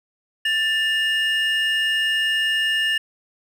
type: tone pair together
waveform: triangle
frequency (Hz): 1770 / 2845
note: A6 / F7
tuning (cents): +10 / +31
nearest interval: minor sixth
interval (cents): 821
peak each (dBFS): -19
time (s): 0.45-2.98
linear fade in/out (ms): 5
effects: tanh soft clip ceiling -9 dBFS